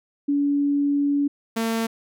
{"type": "tone pair in turn", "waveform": ["sine", "sawtooth"], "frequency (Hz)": [285.3, 226.4], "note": ["C#4", "A3"], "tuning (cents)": [50, 50], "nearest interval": "major third", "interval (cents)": 400, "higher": "first", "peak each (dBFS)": [-18, -18], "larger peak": "neither", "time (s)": [[0.28, 1.28], [1.56, 1.87]], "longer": "first", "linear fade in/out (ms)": 10, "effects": []}